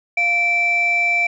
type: tone pair together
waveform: sine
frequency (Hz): 698.5 / 2333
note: F5 / D7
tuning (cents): 0 / -12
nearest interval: octave + major sixth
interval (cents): 2088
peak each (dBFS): -23 / -14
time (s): 0.17-1.27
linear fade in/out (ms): 5
effects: tanh soft clip ceiling -10 dBFS